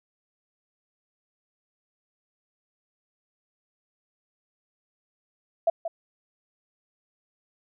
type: tone with echo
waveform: sine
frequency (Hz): 666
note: E5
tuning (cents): +18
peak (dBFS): -17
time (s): 5.67-5.7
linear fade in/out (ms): 5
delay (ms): 180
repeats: 1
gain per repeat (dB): -10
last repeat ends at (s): 5.88
effects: none